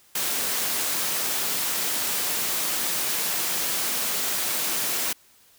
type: high-pass noise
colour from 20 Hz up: white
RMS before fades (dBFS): -26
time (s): 0.15-5.13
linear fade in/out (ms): 5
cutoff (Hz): 150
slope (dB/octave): 12
effects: white hiss -57 dBFS RMS until 5.58 s